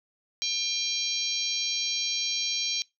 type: harmonic tone with a mistuned harmonic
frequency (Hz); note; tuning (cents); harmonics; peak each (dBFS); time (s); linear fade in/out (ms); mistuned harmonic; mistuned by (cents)
801; G5; +37; 3 / 4 / 5 / 6 / 7 / 8; -35 / -34 / -31 / -36 / -32 / -39; 0.42-2.82; 0; 6; -90
effects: noise-tail reverb RT60 0.2 s tail -23 dB re dry